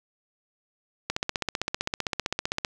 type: click train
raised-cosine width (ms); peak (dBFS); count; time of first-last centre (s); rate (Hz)
0.2; -9; 25; 1.1-2.648; 15.5
effects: none